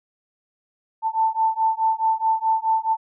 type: beating tone pair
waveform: sine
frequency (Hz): 886 / 890.7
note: A5 / A5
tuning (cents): +12 / +21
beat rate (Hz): 4.7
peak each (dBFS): -21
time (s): 1.02-2.97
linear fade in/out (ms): 50
effects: none